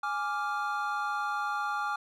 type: chord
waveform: triangle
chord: D diminished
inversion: second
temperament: equal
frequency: 830.6 / 1174.7 / 1396.9 Hz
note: Ab5 / D6 / F6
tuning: 0 / 0 / 0 cents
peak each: -32 dBFS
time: 0.03-1.96 s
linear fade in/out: 5 ms
effects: none